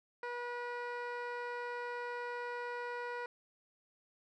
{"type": "tone with low-pass filter", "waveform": "15% pulse", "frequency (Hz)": 484.3, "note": "B4", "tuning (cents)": -34, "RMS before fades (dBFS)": -41, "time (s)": [0.23, 3.26], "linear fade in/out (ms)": 2, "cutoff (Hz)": 2500, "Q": 0.71, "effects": []}